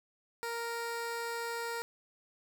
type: tone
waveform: 15% pulse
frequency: 466.2 Hz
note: A#4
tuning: in tune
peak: -29 dBFS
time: 0.43-1.82 s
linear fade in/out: 0 ms
effects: none